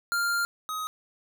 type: tone pair in turn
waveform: square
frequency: 1396.9 / 1260.3 Hz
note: F6 / D#6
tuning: 0 / +22 cents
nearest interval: major second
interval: 178 cents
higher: first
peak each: -25 / -31 dBFS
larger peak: first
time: 0.12-0.45 / 0.69-0.87 s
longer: first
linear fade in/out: 0 ms
effects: none